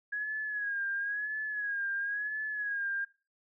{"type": "tone with vibrato", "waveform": "sine", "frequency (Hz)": 1661.2, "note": "G#6", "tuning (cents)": 0, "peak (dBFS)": -31, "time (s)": [0.12, 3.05], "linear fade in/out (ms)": 10, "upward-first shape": "sine", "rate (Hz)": 0.98, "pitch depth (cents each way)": 69, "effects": ["noise-tail reverb RT60 0.3 s tail -17 dB re dry"]}